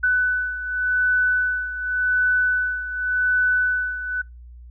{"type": "beating tone pair", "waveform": "sine", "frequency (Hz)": [1496, 1496.88], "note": ["F#6", "F#6"], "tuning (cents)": [19, 20], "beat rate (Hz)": 0.88, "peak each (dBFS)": [-19, -24], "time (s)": [0.03, 4.22], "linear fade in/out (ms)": 10, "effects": ["noise-tail reverb RT60 0.2 s tail -25 dB re dry", "added 60 Hz sine -39 dBFS peak until 4.7 s"]}